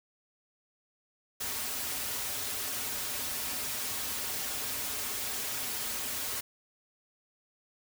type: noise with comb filter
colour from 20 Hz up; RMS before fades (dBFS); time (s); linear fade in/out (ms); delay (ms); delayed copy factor
white; -35; 1.4-6.41; 10; 5.9; -0.95
effects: none